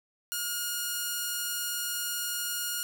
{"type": "tone", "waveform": "5% pulse", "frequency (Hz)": 1431, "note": "F6", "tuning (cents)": 42, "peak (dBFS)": -19, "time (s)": [0.32, 2.83], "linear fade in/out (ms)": 0, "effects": ["8-bit"]}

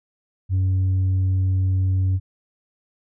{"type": "tone", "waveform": "sine", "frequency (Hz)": 94, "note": "F#2", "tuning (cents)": 28, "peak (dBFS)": -14, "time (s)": [0.49, 2.2], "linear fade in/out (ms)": 50, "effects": ["tanh soft clip ceiling -16 dBFS"]}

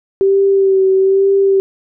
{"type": "tone with vibrato", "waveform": "sine", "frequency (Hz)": 387.3, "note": "G4", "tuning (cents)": -21, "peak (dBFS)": -8, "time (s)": [0.21, 1.6], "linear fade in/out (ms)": 0, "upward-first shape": "sine", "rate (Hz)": 1.1, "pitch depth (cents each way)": 28, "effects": []}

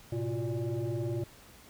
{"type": "tone with frequency modulation", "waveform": "sine", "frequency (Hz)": 109.5, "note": "A2", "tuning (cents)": -8, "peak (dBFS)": -30, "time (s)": [0.12, 1.24], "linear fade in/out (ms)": 5, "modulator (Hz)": 237, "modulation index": 1.5, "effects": ["pink hiss -55 dBFS RMS until 1.69 s"]}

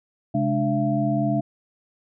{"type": "tone cluster", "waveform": "sine", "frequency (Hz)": [134, 209.9, 294.1, 675], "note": ["C3", "G#3", "D4", "E5"], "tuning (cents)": [42, 19, 3, 41], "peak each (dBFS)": -25, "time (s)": [0.34, 1.41], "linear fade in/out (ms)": 10, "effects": []}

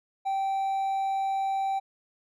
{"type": "tone with hard clipping", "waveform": "triangle", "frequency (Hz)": 778, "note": "G5", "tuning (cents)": -13, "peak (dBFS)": -26, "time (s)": [0.25, 1.8], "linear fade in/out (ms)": 20, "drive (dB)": 5, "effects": []}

